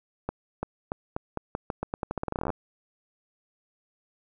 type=accelerating click train; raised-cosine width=1 ms; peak=-15 dBFS; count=24; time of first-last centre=0.29-2.503 s; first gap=340 ms; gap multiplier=0.85; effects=none